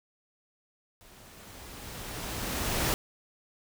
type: noise with level ramp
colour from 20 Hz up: pink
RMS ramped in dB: -55 to -27 dBFS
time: 1.01-2.94 s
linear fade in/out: 0 ms
effects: none